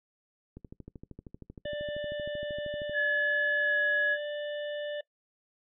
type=click train; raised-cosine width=3 ms; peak=-31 dBFS; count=31; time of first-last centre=0.57-2.896 s; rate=12.9 Hz
type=harmonic tone; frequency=590 Hz; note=D5; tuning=8 cents sharp; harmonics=1 / 3 / 5 / 6; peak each=-33 / -43 / -47 / -49 dBFS; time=1.65-5.01 s; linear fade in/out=5 ms
type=tone with pitch glide; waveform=sine; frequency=1707 to 1682.5 Hz; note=G#6 to G#6; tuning=+47 to +22 cents; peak=-24 dBFS; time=2.93-4.18 s; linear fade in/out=50 ms; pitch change=-25 cents; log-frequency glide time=3.58-3.79 s
effects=noise-tail reverb RT60 0.1 s tail -21 dB re dry